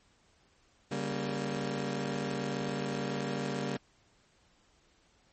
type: chord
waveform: 20% pulse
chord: G diminished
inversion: second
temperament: just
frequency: 141.12 / 196 / 235.2 Hz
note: Db3 / G3 / Bb3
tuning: +31 / 0 / +16 cents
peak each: -32 dBFS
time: 0.91-3.77 s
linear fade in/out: 5 ms
effects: pink hiss -67 dBFS RMS until 5.32 s + MP3 32 kbps